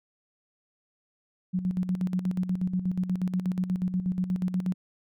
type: tone with tremolo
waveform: sine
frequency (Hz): 183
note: F#3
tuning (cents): -19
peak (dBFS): -23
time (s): 1.53-4.74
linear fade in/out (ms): 20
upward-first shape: square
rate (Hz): 8.3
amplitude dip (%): 65
effects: none